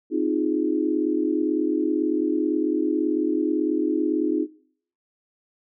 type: chord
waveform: sine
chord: F minor seventh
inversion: second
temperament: equal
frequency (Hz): 261.6 / 311.1 / 349.2 / 415.3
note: C4 / Eb4 / F4 / Ab4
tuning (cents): 0 / 0 / 0 / 0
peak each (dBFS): -28 / -23 / -26 / -29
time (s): 0.1-4.47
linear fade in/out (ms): 50
effects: noise-tail reverb RT60 0.6 s tail -21 dB re dry